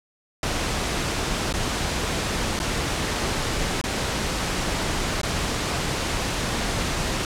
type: noise with dropouts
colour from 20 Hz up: pink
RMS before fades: -25 dBFS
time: 0.43-7.25 s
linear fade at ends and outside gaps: 1 ms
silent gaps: 1.526-1.539 / 2.591-2.6 / 3.814-3.839 / 5.215-5.232 s
effects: low-pass 8000 Hz 12 dB/octave